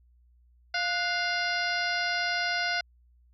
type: harmonic tone with a mistuned harmonic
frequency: 698.5 Hz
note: F5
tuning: in tune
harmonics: 1 / 2 / 3 / 4 / 5 / 6 / 7 / 8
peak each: -33 / -30 / -33 / -38 / -42 / -38 / -35 / -43 dBFS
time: 0.74-2.81 s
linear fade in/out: 5 ms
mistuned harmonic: 2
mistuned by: +87 cents
effects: added 60 Hz sine -58 dBFS peak until 3.33 s